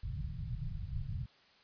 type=low-pass noise; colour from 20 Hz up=white; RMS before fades=-39 dBFS; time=0.03-1.26 s; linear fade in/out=5 ms; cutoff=150 Hz; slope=48 dB/octave; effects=white hiss -64 dBFS RMS until 1.63 s + resampled to 11025 Hz